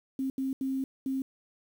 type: tone bursts at uneven times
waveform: sine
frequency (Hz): 266.2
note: C4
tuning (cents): +30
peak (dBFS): -28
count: 4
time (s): 0.19-0.3 / 0.38-0.53 / 0.61-0.84 / 1.06-1.22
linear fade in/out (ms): 2
effects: 9-bit